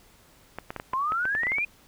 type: clicks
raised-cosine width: 0.5 ms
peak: -18 dBFS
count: 12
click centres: 0.586 / 0.705 / 0.763 / 0.799 / 0.935 / 1.121 / 1.254 / 1.351 / 1.434 / 1.469 / 1.519 / 1.584 s
type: exponential sweep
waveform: sine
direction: up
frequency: 1013 to 2489 Hz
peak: -24 dBFS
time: 0.93-1.65 s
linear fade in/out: 5 ms
effects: pink hiss -57 dBFS RMS until 1.87 s